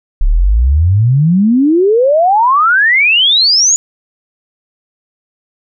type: exponential sweep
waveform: sine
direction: up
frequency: 32.7 to 6970 Hz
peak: -6 dBFS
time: 0.21-3.76 s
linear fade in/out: 0 ms
effects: none